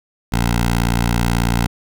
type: tone with notch filter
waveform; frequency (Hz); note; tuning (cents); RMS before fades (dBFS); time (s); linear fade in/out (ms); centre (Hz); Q
10% pulse; 58.27; A#1; 0; -17; 0.32-1.67; 10; 350; 1.4
effects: none